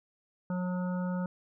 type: harmonic tone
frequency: 181 Hz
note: F#3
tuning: 38 cents flat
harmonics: 1 / 3 / 5 / 7 / 8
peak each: -30 / -40 / -44 / -47 / -48 dBFS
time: 0.5-1.26 s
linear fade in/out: 2 ms
effects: none

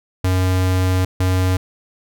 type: tone bursts at uneven times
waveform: square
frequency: 92.5 Hz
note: F#2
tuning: in tune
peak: -15 dBFS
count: 2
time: 0.24-1.05 / 1.2-1.57 s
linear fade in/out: 5 ms
effects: none

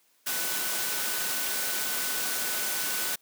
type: tone in noise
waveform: sine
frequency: 1494 Hz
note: F#6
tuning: 16 cents sharp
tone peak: -39 dBFS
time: 0.26-3.16 s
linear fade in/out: 10 ms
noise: white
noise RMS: -30 dBFS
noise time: 0.26-3.16 s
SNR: -12 dB
effects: white hiss -66 dBFS RMS until 3.21 s + high-pass 200 Hz 12 dB/octave

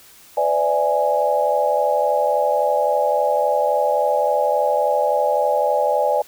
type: chord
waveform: sine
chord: E dominant seventh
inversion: second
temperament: equal with one note detuned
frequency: 503.7 / 587.3 / 659.3 / 830.6 Hz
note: B4 / D5 / E5 / G#5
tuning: +34 / 0 / 0 / 0 cents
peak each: -22 / -19 / -25 / -20 dBFS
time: 0.37-6.22 s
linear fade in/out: 5 ms
effects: white hiss -47 dBFS RMS until 6.27 s

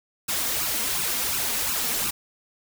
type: noise with flanger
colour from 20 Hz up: white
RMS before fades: -26 dBFS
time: 0.28-2.11 s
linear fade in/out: 10 ms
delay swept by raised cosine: 0.73 to 4.33 ms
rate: 2.8 Hz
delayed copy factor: +0.7
effects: none

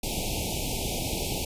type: band-stop noise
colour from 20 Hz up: pink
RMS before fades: -30 dBFS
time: 0.03-1.45 s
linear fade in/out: 5 ms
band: 880 to 2300 Hz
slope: 96 dB/octave
effects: resampled to 32000 Hz

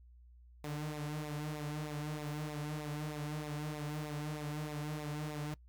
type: tone with flanger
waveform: sawtooth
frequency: 150.1 Hz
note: D3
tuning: 38 cents sharp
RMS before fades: -40 dBFS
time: 0.64-5.54 s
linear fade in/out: 0 ms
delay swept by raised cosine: 0.64 to 5.04 ms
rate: 3.2 Hz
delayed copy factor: -0.65
effects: noise-tail reverb RT60 0.1 s tail -23 dB re dry + added 60 Hz sine -56 dBFS peak until 5.68 s

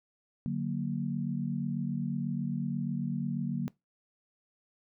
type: chord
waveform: sine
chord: D augmented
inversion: none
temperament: equal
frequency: 146.83 / 185 / 233.1 Hz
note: D3 / F#3 / A#3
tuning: 0 / 0 / 0 cents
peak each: -34 dBFS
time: 0.46-3.68 s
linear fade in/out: 0 ms
effects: noise-tail reverb RT60 0.2 s tail -22 dB re dry

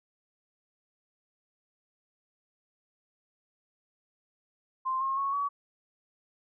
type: tone with pitch steps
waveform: sine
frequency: 1046.5 / 1074.7 / 1103.6 / 1133.3 Hz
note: C6 / C6 / C#6 / C#6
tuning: 0 / +46 / -8 / +38 cents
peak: -27 dBFS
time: 4.85-5.49 s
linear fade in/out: 20 ms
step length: 160 ms
effects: none

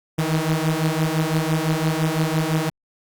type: beating tone pair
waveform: sawtooth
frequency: 155.56 / 161.46 Hz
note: D#3 / E3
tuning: 0 / -36 cents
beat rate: 5.9 Hz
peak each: -18 / -18 dBFS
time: 0.18-2.7 s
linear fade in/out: 10 ms
effects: Opus 48 kbps

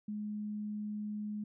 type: tone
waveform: sine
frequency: 210 Hz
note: G#3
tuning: 19 cents sharp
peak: -36 dBFS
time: 0.08-1.44 s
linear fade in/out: 5 ms
effects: none

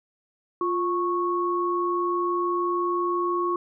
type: tone pair together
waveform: sine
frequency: 350.7 / 1103.5 Hz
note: F4 / C#6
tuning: +7 / -8 cents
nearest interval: octave + minor sixth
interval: 1985 cents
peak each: -25 dBFS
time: 0.61-3.56 s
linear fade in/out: 2 ms
effects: none

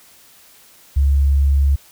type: tone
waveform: sine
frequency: 69.7 Hz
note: C#2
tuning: 10 cents sharp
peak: -11 dBFS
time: 0.96-1.76 s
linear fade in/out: 10 ms
effects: white hiss -48 dBFS RMS until 1.91 s

